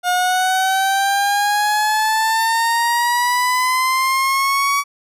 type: exponential sweep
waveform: 30% pulse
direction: up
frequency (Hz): 715 to 1136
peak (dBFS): -12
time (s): 0.03-4.84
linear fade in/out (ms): 50
effects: resampled to 32000 Hz